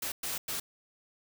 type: noise bursts at uneven times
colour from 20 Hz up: white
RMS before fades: -35 dBFS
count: 3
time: 0.02-0.12 / 0.23-0.38 / 0.48-0.6 s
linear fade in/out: 5 ms
effects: none